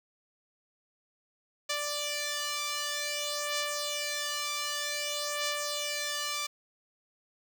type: beating tone pair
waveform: 5% pulse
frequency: 587.3 / 587.83 Hz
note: D5 / D5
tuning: 0 / +1 cents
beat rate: 0.53 Hz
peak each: -26 / -21 dBFS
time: 1.69-6.47 s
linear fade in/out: 10 ms
effects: none